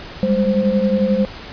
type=tone cluster; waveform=sine; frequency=196 / 207.2 / 521 Hz; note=G3 / G#3 / C5; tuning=0 / -4 / -7 cents; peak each=-18 dBFS; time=0.23-1.25 s; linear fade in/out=0 ms; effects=pink hiss -34 dBFS RMS until 1.52 s + resampled to 11025 Hz